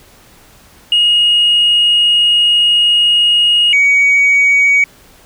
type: tone pair in turn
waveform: sine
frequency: 2873 / 2253 Hz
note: F7 / C#7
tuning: +48 / +28 cents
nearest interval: major third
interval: 420 cents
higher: first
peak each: -6 / -5 dBFS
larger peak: second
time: 0.92-3.73 / 3.73-4.84 s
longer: first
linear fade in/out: 2 ms
effects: tanh soft clip ceiling -4 dBFS + pink hiss -44 dBFS RMS until 5.25 s